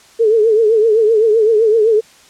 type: tone with vibrato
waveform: sine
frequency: 440 Hz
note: A4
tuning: in tune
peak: -8 dBFS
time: 0.19-2.01 s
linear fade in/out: 20 ms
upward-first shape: triangle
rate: 7.8 Hz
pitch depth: 110 cents each way
effects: white hiss -45 dBFS RMS until 2.29 s + low-pass 8000 Hz 12 dB/octave